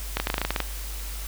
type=clicks; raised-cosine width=0.3 ms; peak=-8 dBFS; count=11; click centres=0.17 / 0.2 / 0.271 / 0.301 / 0.342 / 0.381 / 0.416 / 0.45 / 0.506 / 0.562 / 0.603 s; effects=added 50 Hz sine -32 dBFS peak until 1.27 s + white hiss -39 dBFS RMS until 1.27 s